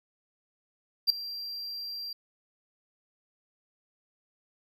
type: tone with ADSR envelope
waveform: triangle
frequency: 4732 Hz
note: D8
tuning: 12 cents sharp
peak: -15 dBFS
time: 1.07-2.13 s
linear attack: 30 ms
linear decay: 4 ms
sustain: -19 dB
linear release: 4 ms
effects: none